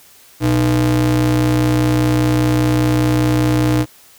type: ring-modulated tone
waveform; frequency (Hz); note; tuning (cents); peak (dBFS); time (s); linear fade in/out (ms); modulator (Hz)
square; 92.5; F#2; 0; -10; 0.4-3.86; 50; 215
effects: white hiss -46 dBFS RMS until 4.18 s